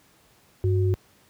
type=tone pair together; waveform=sine; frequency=98.2 / 367.3 Hz; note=G2 / F#4; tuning=+4 / -13 cents; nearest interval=octave + major seventh; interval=2283 cents; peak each=-19 / -26 dBFS; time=0.64-0.94 s; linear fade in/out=0 ms; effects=pink hiss -59 dBFS RMS until 1.29 s + high-pass 60 Hz 12 dB/octave